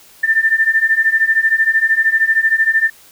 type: beating tone pair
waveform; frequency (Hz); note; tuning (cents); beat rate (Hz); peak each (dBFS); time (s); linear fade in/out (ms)
sine; 1780 / 1793; A6 / A6; +20 / +32; 13; -15 / -13; 0.23-2.9; 10
effects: white hiss -45 dBFS RMS until 3.11 s